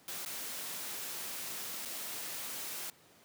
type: noise with dropouts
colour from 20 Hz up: white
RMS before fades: -41 dBFS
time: 0.08-2.9 s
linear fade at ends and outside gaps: 1 ms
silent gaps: 0.25-0.26 / 1.851-1.856 s
effects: pink hiss -62 dBFS RMS until 3.24 s + high-pass 150 Hz 12 dB/octave